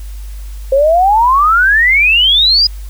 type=exponential sweep; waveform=sine; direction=up; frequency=523.3 to 5010 Hz; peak=-6 dBFS; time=0.72-2.67 s; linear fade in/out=5 ms; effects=added 50 Hz sine -23 dBFS peak until 2.89 s + white hiss -42 dBFS RMS until 2.89 s